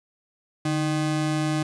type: ring-modulated tone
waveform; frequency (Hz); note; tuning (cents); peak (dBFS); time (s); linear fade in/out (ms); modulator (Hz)
square; 230; A#3; -23; -20; 0.65-1.63; 5; 82
effects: resampled to 22050 Hz + 8-bit